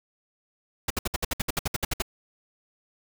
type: noise bursts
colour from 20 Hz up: pink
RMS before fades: -26 dBFS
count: 14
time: 0.88-2.022 s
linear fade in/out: 5 ms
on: 24 ms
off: 62 ms
effects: none